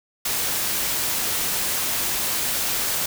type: noise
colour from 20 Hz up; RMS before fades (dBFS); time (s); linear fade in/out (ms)
white; -24; 0.25-3.06; 5
effects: none